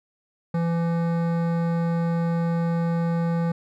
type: tone with hard clipping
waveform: sine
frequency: 168.3 Hz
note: E3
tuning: 36 cents sharp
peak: -23 dBFS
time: 0.54-3.52 s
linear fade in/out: 5 ms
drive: 15 dB
effects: none